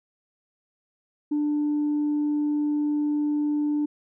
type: tone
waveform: sine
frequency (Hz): 296.1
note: D4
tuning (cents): +14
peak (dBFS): -20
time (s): 1.31-3.86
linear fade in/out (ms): 10
effects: tanh soft clip ceiling -19 dBFS